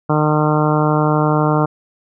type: harmonic tone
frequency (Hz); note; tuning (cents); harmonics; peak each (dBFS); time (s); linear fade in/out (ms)
152; D#3; -40; 1 / 2 / 3 / 4 / 5 / 6 / 7 / 8 / 9; -16 / -19 / -21 / -22 / -23 / -24 / -24 / -25 / -26; 0.09-1.66; 10
effects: none